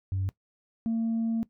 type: tone pair in turn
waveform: sine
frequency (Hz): 95.5 / 227.1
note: G2 / A#3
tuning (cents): -45 / -45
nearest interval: octave + minor third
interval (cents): 1500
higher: second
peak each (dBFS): -25 / -23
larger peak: second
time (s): 0.12-0.29 / 0.86-1.43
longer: second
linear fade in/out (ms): 0
effects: noise-tail reverb RT60 0.1 s tail -20 dB re dry + tanh soft clip ceiling -23 dBFS